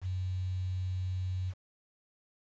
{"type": "tone with quantisation", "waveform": "sine", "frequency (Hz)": 92.3, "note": "F#2", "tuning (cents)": -4, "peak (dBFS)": -31, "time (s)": [0.01, 1.54], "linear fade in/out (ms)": 50, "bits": 9, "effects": ["resampled to 16000 Hz"]}